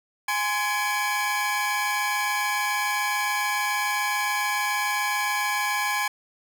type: tone cluster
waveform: 45% pulse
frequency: 828 / 1038 / 1683 / 2290 Hz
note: G#5 / C6 / G#6 / D7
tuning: -5 / -14 / +23 / -44 cents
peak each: -29 dBFS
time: 0.28-6.08 s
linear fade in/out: 5 ms
effects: none